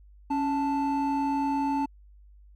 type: tone pair together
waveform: triangle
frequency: 277.2 / 880 Hz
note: C#4 / A5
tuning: 0 / 0 cents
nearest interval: octave + minor sixth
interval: 2000 cents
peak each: -24 / -25 dBFS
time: 0.3-1.86 s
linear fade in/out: 10 ms
effects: tanh soft clip ceiling -17 dBFS + added 50 Hz sine -50 dBFS peak until 2.55 s